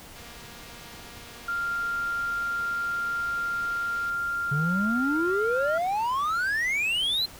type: click train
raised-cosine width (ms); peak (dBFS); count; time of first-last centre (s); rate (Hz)
0.2; -31; 930; 0.16-4.096; 236
type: tone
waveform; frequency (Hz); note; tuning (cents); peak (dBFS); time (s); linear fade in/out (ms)
sine; 1393; F6; -5; -26; 1.48-5.78; 5
type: exponential sweep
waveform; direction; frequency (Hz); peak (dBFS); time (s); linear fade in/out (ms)
triangle; up; 138.59 to 4186; -22; 4.51-7.26; 10
effects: pink hiss -46 dBFS RMS until 7.39 s